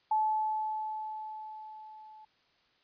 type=tone with level ramp; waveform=sine; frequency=865 Hz; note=A5; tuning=30 cents flat; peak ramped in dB=-24 to -50 dBFS; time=0.11-2.25 s; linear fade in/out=5 ms; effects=white hiss -69 dBFS RMS until 2.83 s + resampled to 11025 Hz